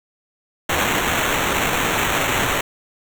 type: noise with sample-and-hold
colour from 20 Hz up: blue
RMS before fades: -20 dBFS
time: 0.69-2.61 s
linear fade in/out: 5 ms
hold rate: 4900 Hz
effects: none